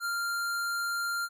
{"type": "tone", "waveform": "square", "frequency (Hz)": 1392, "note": "F6", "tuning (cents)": -6, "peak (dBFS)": -30, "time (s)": [0, 1.29], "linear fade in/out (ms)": 50, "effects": []}